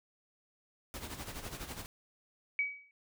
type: noise with tremolo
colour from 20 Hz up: pink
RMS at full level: -41 dBFS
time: 0.94-1.86 s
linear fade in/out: 0 ms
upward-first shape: sine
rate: 12 Hz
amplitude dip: 65%
type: tone with exponential decay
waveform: sine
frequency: 2271 Hz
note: C#7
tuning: 41 cents sharp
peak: -26 dBFS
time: 2.59-2.91 s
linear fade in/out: 1 ms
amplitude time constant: 69 ms
effects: none